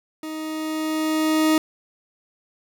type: tone with level ramp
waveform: 40% pulse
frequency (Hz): 313.1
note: D#4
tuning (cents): +11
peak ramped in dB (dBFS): -29 to -14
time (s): 0.23-1.58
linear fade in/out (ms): 2
effects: none